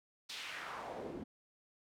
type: noise with band-pass filter sweep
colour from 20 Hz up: pink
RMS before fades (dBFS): -45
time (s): 0.29-1.24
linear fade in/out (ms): 10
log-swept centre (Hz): 4100 to 250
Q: 1.8
effects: none